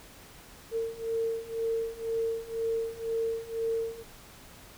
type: beating tone pair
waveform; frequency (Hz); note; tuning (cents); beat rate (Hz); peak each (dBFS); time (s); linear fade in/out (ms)
sine; 453.3 / 455.3; A#4 / A#4; -48 / -41; 2; -33 / -31; 0.71-4.04; 50
effects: pink hiss -51 dBFS RMS until 4.77 s